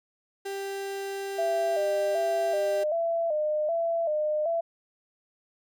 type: tone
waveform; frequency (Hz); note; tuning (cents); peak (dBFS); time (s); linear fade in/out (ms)
35% pulse; 393.6; G4; +7; -30; 0.45-2.84; 10
type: tone with vibrato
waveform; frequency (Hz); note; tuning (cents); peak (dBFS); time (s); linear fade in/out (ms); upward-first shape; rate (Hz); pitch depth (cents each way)
sine; 638; D#5; +43; -24; 1.38-4.61; 10; square; 1.3; 85
effects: none